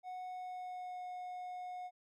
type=tone with pitch glide; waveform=triangle; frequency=735 to 726.1 Hz; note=F#5 to F#5; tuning=-12 to -33 cents; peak=-40 dBFS; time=0.03-1.91 s; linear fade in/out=50 ms; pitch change=-21 cents; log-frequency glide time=0.26-1.04 s; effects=none